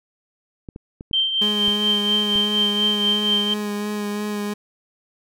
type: clicks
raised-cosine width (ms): 3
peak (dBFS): -21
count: 6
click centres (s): 0.688 / 0.761 / 1.009 / 1.112 / 1.681 / 2.357
type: tone with tremolo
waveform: sine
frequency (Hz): 3136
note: G7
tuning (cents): 0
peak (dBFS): -15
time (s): 1.13-3.54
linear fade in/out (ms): 5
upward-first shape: triangle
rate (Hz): 4.2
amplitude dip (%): 60
type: tone with vibrato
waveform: 30% pulse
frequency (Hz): 207.7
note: G#3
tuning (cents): 0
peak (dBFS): -21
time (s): 1.41-4.54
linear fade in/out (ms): 10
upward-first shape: sine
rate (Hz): 2.9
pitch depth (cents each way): 17
effects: none